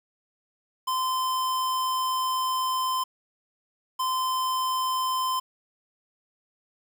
square tone bursts at uneven times, 1032 Hz, C6, 24 cents flat, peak -25 dBFS, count 2, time 0.87-3.04 / 3.99-5.4 s, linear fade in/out 10 ms, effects 9-bit

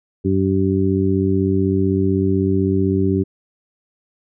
harmonic tone, 95.9 Hz, G2, 37 cents flat, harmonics 1 / 2 / 3 / 4, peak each -20 / -20 / -20 / -20 dBFS, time 0.24-3.24 s, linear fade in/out 20 ms, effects none

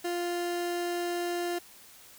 30% pulse tone, 349.2 Hz, F4, in tune, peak -27 dBFS, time 0.04-1.59 s, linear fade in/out 10 ms, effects white hiss -53 dBFS RMS until 2.18 s

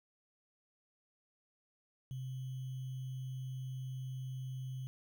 sine tone with sample-and-hold, 130 Hz, C3, 11 cents flat, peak -39 dBFS, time 2.11-4.87 s, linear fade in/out 0 ms, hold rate 3150 Hz, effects none

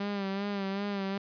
sawtooth tone with vibrato, 198.6 Hz, G3, 23 cents sharp, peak -27 dBFS, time 0-1.18 s, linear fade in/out 5 ms, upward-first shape sine, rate 2.6 Hz, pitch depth 48 cents each way, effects resampled to 11025 Hz + 11-bit

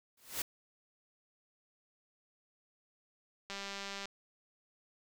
white noise with exponential growth, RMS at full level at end -32 dBFS, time 0.17-0.42 s, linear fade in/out 5 ms, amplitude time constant 54 ms
click train, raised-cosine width 0.2 ms, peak -25 dBFS, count 111, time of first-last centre 3.5-4.056 s, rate 198 Hz
effects none

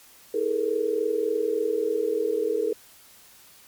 sine tone cluster, 321.1 / 406.4 / 429.9 / 470.1 Hz, E4 / G#4 / A4 / A#4, -45 / -38 / -40 / +15 cents, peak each -33 / -33 / -25 / -26 dBFS, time 0.34-2.73 s, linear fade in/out 5 ms, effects white hiss -52 dBFS RMS until 3.67 s + MP3 96 kbps

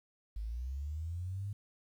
sine linear sweep, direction up, 50.4 to 103.2 Hz, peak -36 dBFS, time 0.36-1.53 s, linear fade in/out 5 ms, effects 11-bit

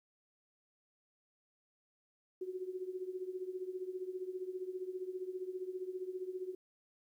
sine tone with tremolo, 370 Hz, F#4, in tune, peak -35 dBFS, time 2.41-6.55 s, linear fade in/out 5 ms, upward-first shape triangle, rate 15 Hz, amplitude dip 85%, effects 12-bit

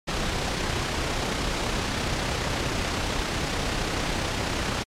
pink noise with amplitude modulation, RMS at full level -25 dBFS, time 0.07-4.84 s, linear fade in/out 20 ms, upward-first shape sine, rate 32.1 Hz, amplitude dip 30%, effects low-pass 6000 Hz 12 dB/octave + MP3 96 kbps

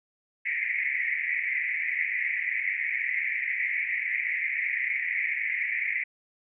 pink band-pass noise, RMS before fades -29 dBFS, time 0.45-6.04 s, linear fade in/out 10 ms, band 1900 to 2300 Hz, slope 96 dB/octave, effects none

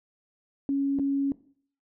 sine tone with dropouts, 277.2 Hz, C#4, in tune, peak -23 dBFS, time 0.69-1.32 s, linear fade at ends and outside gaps 1 ms, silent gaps 0.988-0.995 s, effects noise-tail reverb RT60 0.5 s tail -17 dB re dry

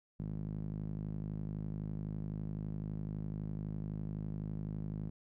sawtooth tone with band-pass filter, 51.91 Hz, G#1, in tune, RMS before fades -40 dBFS, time 0.19-5.1 s, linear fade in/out 10 ms, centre 170 Hz, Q 2.3, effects none

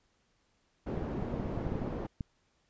white low-pass noise, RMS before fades -37 dBFS, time 0.86-2.07 s, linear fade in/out 10 ms, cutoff 400 Hz, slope 12 dB/octave
clicks, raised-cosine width 5 ms, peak -23 dBFS, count 12, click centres 0.976 / 1.024 / 1.225 / 1.341 / 1.399 / 1.458 / 1.575 / 1.667 / 1.722 / 1.755 / 1.818 / 2.208 s
effects pink hiss -73 dBFS RMS until 2.69 s + resampled to 16000 Hz

